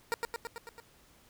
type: tone with echo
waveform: 15% pulse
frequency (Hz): 466.2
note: A#4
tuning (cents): 0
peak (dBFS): -22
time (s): 0.12-0.14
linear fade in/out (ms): 0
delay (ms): 110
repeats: 6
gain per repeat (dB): -3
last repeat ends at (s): 0.8
effects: pink hiss -62 dBFS RMS until 1.29 s